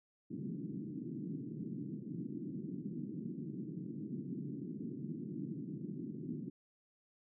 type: band-pass noise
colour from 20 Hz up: pink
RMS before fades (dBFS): -43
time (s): 0.3-6.5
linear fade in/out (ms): 10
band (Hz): 140 to 340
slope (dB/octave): 48
effects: none